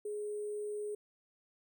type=tone with sample-and-hold; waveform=sine; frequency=418 Hz; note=G#4; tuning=11 cents sharp; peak=-36 dBFS; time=0.05-0.95 s; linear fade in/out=5 ms; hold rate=8820 Hz; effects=none